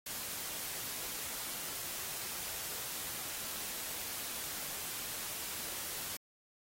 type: noise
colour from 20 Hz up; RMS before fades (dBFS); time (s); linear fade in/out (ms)
white; -41; 0.06-6.17; 5
effects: AAC 48 kbps